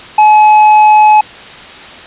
sine tone with tanh clipping, 852 Hz, G#5, 44 cents sharp, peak -3 dBFS, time 0.18-1.21 s, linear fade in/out 5 ms, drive 6 dB, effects white hiss -30 dBFS RMS until 2.06 s + resampled to 8000 Hz

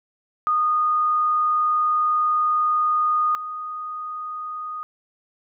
sine tone pair in turn, 1231 / 1238.8 Hz, D#6 / D#6, -19 / -8 cents, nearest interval unison, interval 11 cents, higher second, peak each -17 / -28 dBFS, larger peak first, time 0.47-3.35 / 3.35-4.83 s, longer first, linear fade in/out 0 ms, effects none

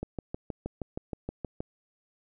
click train, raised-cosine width 2 ms, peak -20 dBFS, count 11, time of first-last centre 0.03-1.605 s, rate 6.35 Hz, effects none

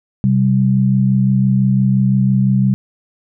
sine tone pair together, 129.22 / 195.1 Hz, C3 / G3, -21 / -8 cents, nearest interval perfect fifth, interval 713 cents, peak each -13 dBFS, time 0.24-2.74 s, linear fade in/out 0 ms, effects none

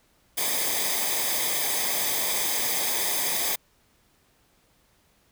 white noise with comb filter, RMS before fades -26 dBFS, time 0.37-3.56 s, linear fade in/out 10 ms, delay 0.71 ms, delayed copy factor -0.7, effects pink hiss -64 dBFS RMS until 5.31 s

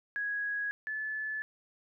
sine tone pair in turn, 1661.2 / 1731.7 Hz, G#6 / A6, 0 / -28 cents, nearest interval minor second, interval 72 cents, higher second, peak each -31 / -33 dBFS, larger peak first, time 0.16-0.71 / 0.87-1.42 s, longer neither, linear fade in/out 0 ms, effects none

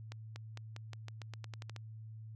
accelerating click train, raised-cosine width 0.2 ms, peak -29 dBFS, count 13, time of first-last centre 0.12-1.763 s, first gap 240 ms, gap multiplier 0.89, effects added 110 Hz sine -46 dBFS peak until 2.35 s

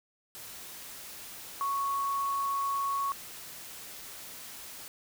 sine tone in noise, 1108.7 Hz, C#6, in tune, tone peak -28 dBFS, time 1.61-3.12 s, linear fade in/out 0 ms, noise white, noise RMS -45 dBFS, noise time 0.35-4.88 s, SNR +14 dB, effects none

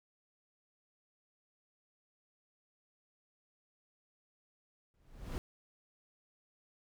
brown noise with exponential growth, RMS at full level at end -34 dBFS, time 4.94-5.38 s, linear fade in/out 0 ms, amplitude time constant 95 ms, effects none

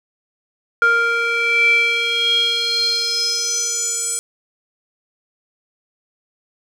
square tone with band-pass filter sweep, 466.2 Hz, A#4, in tune, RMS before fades -18 dBFS, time 0.82-4.19 s, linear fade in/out 0 ms, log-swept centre 1500 to 8300 Hz, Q 7.2, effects none

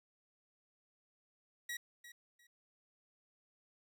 sawtooth tone with echo, 1914 Hz, A#6, 45 cents sharp, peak -36 dBFS, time 1.69-1.77 s, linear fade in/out 5 ms, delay 350 ms, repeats 2, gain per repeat -13 dB, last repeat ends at 2.47 s, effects none

